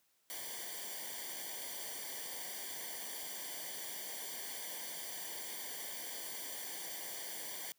white noise with comb filter, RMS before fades -44 dBFS, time 0.3-7.72 s, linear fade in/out 0 ms, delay 0.76 ms, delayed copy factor -0.9, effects white hiss -75 dBFS RMS until 7.78 s + high-pass 100 Hz 12 dB/octave

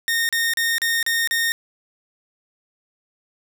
sawtooth tone bursts, 1841 Hz, A#6, 22 cents flat, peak -15 dBFS, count 6, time 0.08-1.52 s, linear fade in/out 0 ms, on 210 ms, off 36 ms, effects none

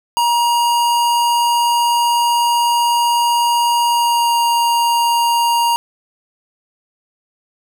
square tone with pitch glide, 948 to 940.9 Hz, A#5 to A#5, +29 to +16 cents, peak -13 dBFS, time 0.17-5.76 s, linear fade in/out 0 ms, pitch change -13 cents, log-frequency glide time 3.88-4.35 s, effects none

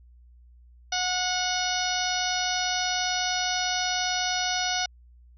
harmonic tone, 731 Hz, F#5, 21 cents flat, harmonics 1 / 2 / 3 / 4 / 5 / 6 / 7 / 8, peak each -30 / -32 / -35 / -34 / -34 / -35 / -33 / -33 dBFS, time 0.92-4.86 s, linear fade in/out 5 ms, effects added 60 Hz sine -50 dBFS peak until 5.37 s

